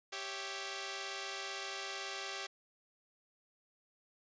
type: chord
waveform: 5% pulse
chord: C# diminished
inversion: second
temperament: equal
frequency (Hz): 392 / 554.4 / 659.3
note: G4 / C#5 / E5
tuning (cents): 0 / 0 / 0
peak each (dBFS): -31 / -34 / -36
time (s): 0.12-2.47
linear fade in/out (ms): 10
effects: resampled to 16000 Hz